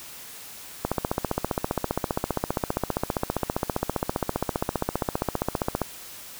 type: click train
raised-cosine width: 1 ms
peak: -9 dBFS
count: 76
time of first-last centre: 0.85-5.817 s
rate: 15.1 Hz
effects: white hiss -42 dBFS RMS until 6.39 s